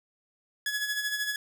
sawtooth tone with tremolo, 1691 Hz, G#6, 31 cents sharp, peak -23 dBFS, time 0.66-1.36 s, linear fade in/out 2 ms, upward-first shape sine, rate 13 Hz, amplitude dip 55%, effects none

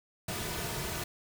pink noise with comb filter, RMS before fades -36 dBFS, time 0.28-1.04 s, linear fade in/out 5 ms, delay 3.7 ms, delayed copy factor -0.55, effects none

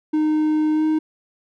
triangle tone with pitch glide, 307.9 to 311.8 Hz, D#4 to D#4, -18 to +4 cents, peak -14 dBFS, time 0.13-0.99 s, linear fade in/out 10 ms, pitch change +22 cents, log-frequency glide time 0.73-0.84 s, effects none

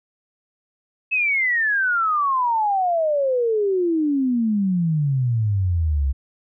sine exponential sweep, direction down, 2614 to 65.3 Hz, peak -17 dBFS, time 1.11-6.13 s, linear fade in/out 20 ms, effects none

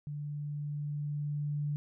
sine tone with level ramp, 146.83 Hz, D3, in tune, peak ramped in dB -36 to -30 dBFS, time 0.07-1.76 s, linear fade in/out 0 ms, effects none

